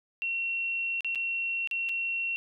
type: tone with dropouts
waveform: sine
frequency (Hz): 2727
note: F7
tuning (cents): -42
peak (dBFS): -28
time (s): 0.22-2.36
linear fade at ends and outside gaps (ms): 0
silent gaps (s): 1.007-1.046 / 1.149-1.156 / 1.674-1.712 / 1.889-1.893
effects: none